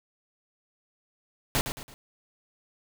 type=noise with echo; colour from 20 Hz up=pink; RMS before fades=-25 dBFS; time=1.55-1.61 s; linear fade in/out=0 ms; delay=110 ms; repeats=3; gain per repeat=-8 dB; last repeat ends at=1.94 s; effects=none